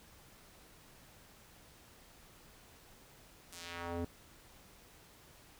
square tone with band-pass filter sweep, 85.9 Hz, F2, 28 cents flat, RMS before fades -42 dBFS, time 3.52-4.05 s, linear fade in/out 5 ms, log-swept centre 9700 to 290 Hz, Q 0.95, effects pink hiss -60 dBFS RMS until 5.59 s

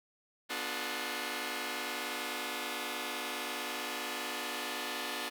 5% pulse chord, B diminished seventh, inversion none, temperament just, 246.9 / 296.3 / 355.6 / 426.7 Hz, B3 / D4 / F4 / Ab4, 0 / +15 / +31 / +47 cents, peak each -30 dBFS, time 0.49-5.3 s, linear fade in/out 20 ms, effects none

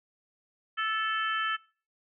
harmonic tone with a mistuned harmonic, 440 Hz, A4, in tune, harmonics 3 / 4 / 5 / 6 / 7, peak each -30 / -32 / -43 / -39 / -36 dBFS, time 0.77-1.57 s, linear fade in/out 20 ms, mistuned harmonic 4, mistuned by -18 cents, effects noise-tail reverb RT60 0.4 s tail -23 dB re dry

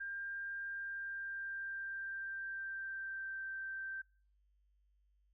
sine tone with pitch glide, 1597 to 1563.2 Hz, G6 to G6, +32 to -5 cents, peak -40 dBFS, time 0-4.02 s, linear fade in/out 10 ms, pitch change -37 cents, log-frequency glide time 0.65-3.47 s, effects noise-tail reverb RT60 0.4 s tail -24 dB re dry + added 50 Hz sine -70 dBFS peak until 5.33 s

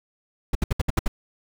brown noise bursts, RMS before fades -19 dBFS, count 7, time 0.53-1.08 s, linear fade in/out 5 ms, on 22 ms, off 66 ms, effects none

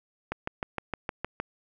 click train, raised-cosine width 0.5 ms, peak -15 dBFS, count 8, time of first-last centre 0.32-1.4 s, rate 6.48 Hz, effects none

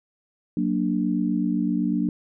sine chord, Gb augmented, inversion none, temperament equal, 185 / 233.1 / 293.7 Hz, Gb3 / Bb3 / D4, 0 / 0 / 0 cents, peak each -25 dBFS, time 0.57-2.09 s, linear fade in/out 2 ms, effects none

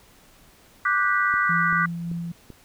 sine chord, G major seventh, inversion second, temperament just, 1176 / 1470 / 1568 / 1960 Hz, D6 / F#6 / G6 / B6, +2 / -12 / 0 / -14 cents, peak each -23 / -23 / -27 / -26 dBFS, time 0.85-1.86 s, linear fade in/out 5 ms
click train, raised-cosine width 3 ms, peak -27 dBFS, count 4, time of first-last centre 1.34-2.503 s, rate 2.58 Hz
sine tone with tremolo, 170 Hz, F3, 46 cents flat, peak -26 dBFS, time 1.49-2.32 s, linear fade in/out 5 ms, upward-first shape sine, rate 3.5 Hz, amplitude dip 25%
effects pink hiss -54 dBFS RMS until 2.64 s

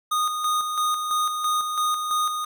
square tone with tremolo, 1234 Hz, D#6, 15 cents flat, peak -21 dBFS, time 0.11-2.45 s, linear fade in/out 10 ms, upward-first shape square, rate 3 Hz, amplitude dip 45%, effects none

